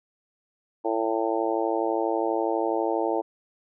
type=harmonic tone; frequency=112.2 Hz; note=A2; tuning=34 cents sharp; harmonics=3 / 4 / 5 / 6 / 7 / 8; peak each=-28 / -29 / -30 / -31 / -31 / -32 dBFS; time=0.84-3.22 s; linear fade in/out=20 ms; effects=none